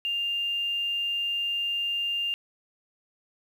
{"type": "tone", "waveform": "triangle", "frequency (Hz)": 2800, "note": "F7", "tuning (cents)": 4, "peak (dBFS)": -22, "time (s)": [0.05, 2.34], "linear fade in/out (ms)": 0, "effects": ["tanh soft clip ceiling -24 dBFS", "9-bit"]}